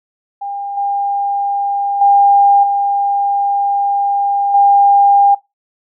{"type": "tone with level steps", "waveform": "sine", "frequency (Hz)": 803, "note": "G5", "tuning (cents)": 41, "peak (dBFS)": [-20, -14, -6, -12, -6], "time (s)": [0.41, 5.35], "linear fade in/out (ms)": 10, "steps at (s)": [0.77, 2.01, 2.63, 4.54], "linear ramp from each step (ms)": 5, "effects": ["noise-tail reverb RT60 0.2 s tail -20 dB re dry"]}